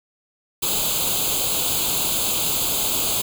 white noise with comb filter, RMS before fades -22 dBFS, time 0.62-3.22 s, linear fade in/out 10 ms, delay 0.27 ms, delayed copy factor +0.9, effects none

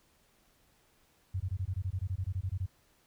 sine tone bursts, 93.4 Hz, F#2, 17 cents sharp, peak -30 dBFS, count 16, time 1.34-2.663 s, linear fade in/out 10 ms, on 63 ms, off 21 ms, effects pink hiss -68 dBFS RMS until 3.06 s

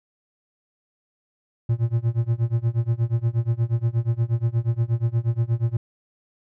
triangle tone with tremolo, 116.54 Hz, A#2, in tune, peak -14 dBFS, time 1.69-5.77 s, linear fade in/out 5 ms, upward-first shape sine, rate 8.4 Hz, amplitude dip 95%, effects none

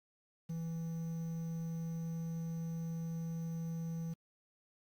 triangle tone with quantisation, 164.81 Hz, E3, in tune, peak -35 dBFS, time 0.49-4.14 s, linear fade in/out 10 ms, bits 10, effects Opus 48 kbps

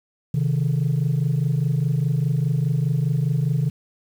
sine tone pair together, 131.6 / 156.5 Hz, C3 / D#3, +10 / +10 cents, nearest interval minor third, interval 300 cents, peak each -19 dBFS, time 0.34-3.7 s, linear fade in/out 5 ms, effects tanh soft clip ceiling -15 dBFS + 8-bit

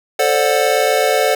square chord, D dominant seventh, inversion second, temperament just, 440.5 / 528.6 / 587.3 / 734.2 Hz, A4 / C5 / D5 / F#5, +2 / +18 / 0 / -14 cents, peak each -19 dBFS, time 0.19-1.35 s, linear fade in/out 5 ms, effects none

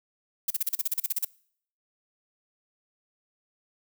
violet noise bursts, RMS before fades -26 dBFS, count 13, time 0.48-1.249 s, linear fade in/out 5 ms, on 25 ms, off 37 ms, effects noise-tail reverb RT60 0.6 s tail -23 dB re dry

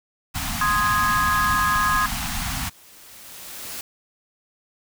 pink band-stop noise, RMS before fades -27 dBFS, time 0.34-2.7 s, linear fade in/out 20 ms, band 280 to 690 Hz, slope 96 dB/octave
sine chord, Ab major, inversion first, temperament equal, 1046.5 / 1244.5 / 1661.2 Hz, C6 / Eb6 / Ab6, 0 / 0 / 0 cents, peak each -23 / -22 / -23 dBFS, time 0.61-2.06 s, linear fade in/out 2 ms
white noise with exponential growth, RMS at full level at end -32 dBFS, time 1.55-3.81 s, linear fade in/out 2 ms, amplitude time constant 490 ms
effects none

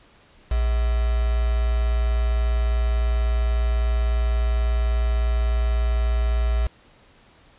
sine tone with quantisation, 58.2 Hz, A#1, 2 cents flat, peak -18 dBFS, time 0.51-6.67 s, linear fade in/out 5 ms, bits 5, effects pink hiss -54 dBFS RMS until 7.58 s + resampled to 8000 Hz

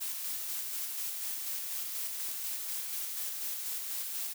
blue noise with tremolo, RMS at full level -36 dBFS, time 0-4.34 s, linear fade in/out 20 ms, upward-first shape square, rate 4.1 Hz, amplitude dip 25%, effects none

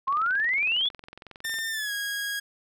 sine exponential sweep, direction up, 1047 to 3520 Hz, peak -22 dBFS, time 0.07-0.89 s, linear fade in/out 10 ms
click train, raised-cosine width 0.3 ms, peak -27 dBFS, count 34, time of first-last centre 0.08-1.587 s, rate 21.9 Hz
sawtooth tone with pitch glide, 1803 to 1643.8 Hz, A6 to G#6, +42 to -18 cents, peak -25 dBFS, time 1.44-2.4 s, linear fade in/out 10 ms, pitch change -160 cents, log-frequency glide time 1.71-1.92 s
effects none

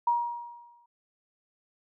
sine tone with exponential decay, 950 Hz, A#5, 33 cents sharp, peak -20 dBFS, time 0.07-0.86 s, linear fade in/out 5 ms, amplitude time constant 170 ms, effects none

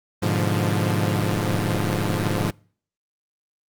sawtooth chord, G# diminished seventh, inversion none, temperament equal, 103.83 / 123.47 / 146.83 / 174.61 Hz, G#2 / B2 / D3 / F3, 0 / 0 / 0 / 0 cents, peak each -19 / -24 / -23 / -21 dBFS, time 0.22-2.51 s, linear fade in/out 10 ms, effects noise-tail reverb RT60 0.5 s tail -26 dB re dry + Opus 32 kbps

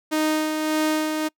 sawtooth tone with tremolo, 310 Hz, D#4, 6 cents flat, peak -15 dBFS, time 0.11-1.29 s, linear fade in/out 20 ms, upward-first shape sine, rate 1.7 Hz, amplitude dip 40%, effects noise-tail reverb RT60 0.1 s tail -26 dB re dry

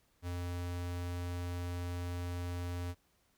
square tone, 88.1 Hz, F2, 16 cents sharp, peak -37 dBFS, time 0.22-2.95 s, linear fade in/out 50 ms, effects pink hiss -73 dBFS RMS until 3.37 s

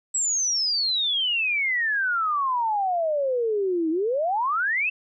sine exponential two-way sweep, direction down then up, 7870 to 311.1 to 2714 Hz, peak -21 dBFS, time 0.14-4.9 s, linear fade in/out 10 ms, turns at 3.9 s, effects none

